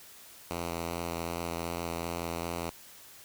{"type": "tone with vibrato", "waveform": "5% pulse", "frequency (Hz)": 84.8, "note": "E2", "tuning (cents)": 50, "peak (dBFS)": -22, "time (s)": [0.51, 2.7], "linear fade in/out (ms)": 0, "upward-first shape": "square", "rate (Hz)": 2.6, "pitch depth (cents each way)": 12, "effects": ["white hiss -52 dBFS RMS until 3.24 s"]}